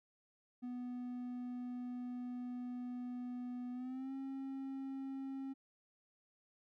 triangle tone with pitch glide, 246.9 to 269.2 Hz, B3 to C4, 0 to +49 cents, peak -39 dBFS, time 0.62-5.54 s, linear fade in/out 20 ms, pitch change +149 cents, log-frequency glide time 3.72-4.13 s, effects none

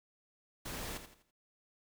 pink noise with echo, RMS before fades -42 dBFS, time 0.65-0.98 s, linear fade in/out 10 ms, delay 83 ms, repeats 4, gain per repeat -9 dB, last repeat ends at 1.312 s, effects none

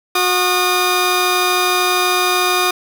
15% pulse tone pair together, 363.6 / 1223 Hz, F#4 / D#6, -30 / -30 cents, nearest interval octave + major sixth, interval 2100 cents, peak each -10 dBFS, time 0.15-2.71 s, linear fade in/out 5 ms, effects none

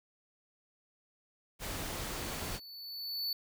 pink noise, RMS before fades -39 dBFS, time 1.59-2.6 s, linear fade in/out 50 ms
square tone with exponential growth, 4474 Hz, C#8, 15 cents sharp, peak -32 dBFS, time 1.62-3.33 s, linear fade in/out 2 ms, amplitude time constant 370 ms
effects none

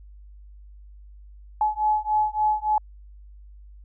sine beating tone pair, 851 / 854.5 Hz, G#5 / G#5, +42 / +49 cents, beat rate 3.5 Hz, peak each -23 dBFS, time 1.61-2.78 s, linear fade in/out 2 ms, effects added 50 Hz sine -43 dBFS peak until 3.84 s

